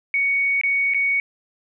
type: tone with dropouts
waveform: sine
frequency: 2232 Hz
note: C#7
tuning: 11 cents sharp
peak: -17 dBFS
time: 0.14-1.2 s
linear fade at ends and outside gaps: 1 ms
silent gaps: 0.613-0.635 / 0.937-0.945 s
effects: none